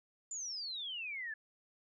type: exponential sweep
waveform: sine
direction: down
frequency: 7230 to 1694 Hz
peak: -39 dBFS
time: 0.31-1.34 s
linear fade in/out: 5 ms
effects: none